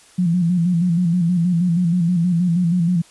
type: tone with vibrato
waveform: sine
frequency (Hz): 173.8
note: F3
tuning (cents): -8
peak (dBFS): -14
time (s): 0.18-3.02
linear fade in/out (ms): 10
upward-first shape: square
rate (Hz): 6.3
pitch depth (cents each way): 66
effects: white hiss -49 dBFS RMS until 3.1 s + resampled to 24000 Hz